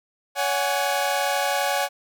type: chord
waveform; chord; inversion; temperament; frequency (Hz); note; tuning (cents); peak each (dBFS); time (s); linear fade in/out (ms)
sawtooth; C# suspended fourth; none; equal with one note detuned; 564.4 / 740 / 830.6; C#5 / F#5 / G#5; +31 / 0 / 0; -22; 0.35-1.89; 50
effects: none